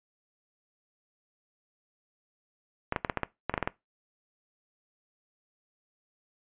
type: clicks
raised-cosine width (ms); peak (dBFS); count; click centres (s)
0.5; -12; 11; 2.924 / 2.962 / 3.048 / 3.098 / 3.173 / 3.233 / 3.496 / 3.54 / 3.578 / 3.627 / 3.675
effects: noise-tail reverb RT60 0.2 s tail -20 dB re dry + resampled to 8000 Hz